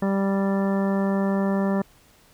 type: harmonic tone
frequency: 196 Hz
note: G3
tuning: in tune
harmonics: 1 / 2 / 3 / 4 / 5 / 6 / 7 / 9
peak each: -21 / -29 / -29 / -36 / -35 / -39 / -41 / -39 dBFS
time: 0.02-1.82 s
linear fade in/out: 5 ms
effects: pink hiss -56 dBFS RMS until 2.33 s